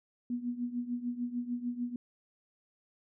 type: tone with tremolo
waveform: sine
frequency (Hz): 242.8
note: B3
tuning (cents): -29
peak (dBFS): -29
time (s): 0.3-1.96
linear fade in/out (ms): 2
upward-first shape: triangle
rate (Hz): 6.7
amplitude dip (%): 85
effects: none